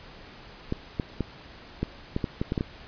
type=clicks; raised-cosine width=3 ms; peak=-13 dBFS; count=10; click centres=0.724 / 0.998 / 1.207 / 1.83 / 2.164 / 2.242 / 2.415 / 2.521 / 2.578 / 2.609 s; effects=pink hiss -47 dBFS RMS until 2.87 s + resampled to 11025 Hz